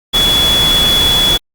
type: tone in noise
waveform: sine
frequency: 3395 Hz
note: G#7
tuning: 37 cents sharp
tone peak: -9 dBFS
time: 0.13-1.38 s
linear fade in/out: 20 ms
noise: pink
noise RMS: -17 dBFS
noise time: 0.13-1.38 s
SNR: +5 dB
effects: Opus 48 kbps